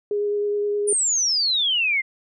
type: tone with vibrato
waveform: sine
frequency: 412 Hz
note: G#4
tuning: 14 cents flat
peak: -20 dBFS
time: 0.11-0.93 s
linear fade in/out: 2 ms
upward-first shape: sine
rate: 9.6 Hz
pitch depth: 10 cents each way
type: exponential sweep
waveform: sine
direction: down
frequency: 9540 to 2060 Hz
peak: -18 dBFS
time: 0.87-2.02 s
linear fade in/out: 20 ms
effects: none